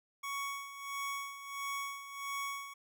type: tone with tremolo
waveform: 25% pulse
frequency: 1115 Hz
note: C#6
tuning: 10 cents sharp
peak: -32 dBFS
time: 0.23-2.74 s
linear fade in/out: 10 ms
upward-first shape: sine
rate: 1.5 Hz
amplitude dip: 70%
effects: none